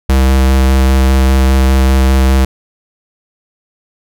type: tone with vibrato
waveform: square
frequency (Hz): 66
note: C2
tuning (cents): +16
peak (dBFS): -7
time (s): 0.09-2.45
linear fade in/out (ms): 5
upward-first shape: square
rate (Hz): 5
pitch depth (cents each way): 9
effects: none